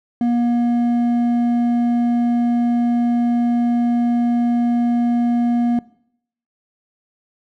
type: tone with hard clipping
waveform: sine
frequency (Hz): 238.6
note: A#3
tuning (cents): +41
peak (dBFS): -16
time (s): 0.21-5.79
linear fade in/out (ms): 2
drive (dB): 5
effects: noise-tail reverb RT60 0.7 s tail -21 dB re dry